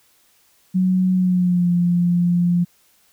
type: tone with pitch glide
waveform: sine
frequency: 185 to 174.82 Hz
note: F#3 to F3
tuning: 0 to +2 cents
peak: -14 dBFS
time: 0.74-2.65 s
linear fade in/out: 20 ms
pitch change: -98 cents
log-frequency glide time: 1.14-1.7 s
effects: white hiss -58 dBFS RMS until 3.12 s